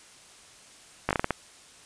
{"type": "slowing click train", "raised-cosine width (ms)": 0.5, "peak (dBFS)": -9, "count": 7, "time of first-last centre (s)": [1.09, 1.307], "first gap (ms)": 17, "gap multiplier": 1.3, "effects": ["white hiss -52 dBFS RMS until 1.85 s", "resampled to 22050 Hz"]}